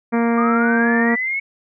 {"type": "harmonic tone", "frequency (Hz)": 233.1, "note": "A#3", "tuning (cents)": 0, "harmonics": [1, 2, 3, 4, 5, 6, 7, 8, 9, 10], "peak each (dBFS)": [-16, -22, -26, -28, -30, -32, -33, -34, -35, -36], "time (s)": [0.12, 1.16], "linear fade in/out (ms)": 20}
{"type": "linear sweep", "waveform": "sine", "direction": "up", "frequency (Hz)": [1174.7, 2217], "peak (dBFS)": -19, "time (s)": [0.37, 1.4], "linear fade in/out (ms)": 10}
{"effects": []}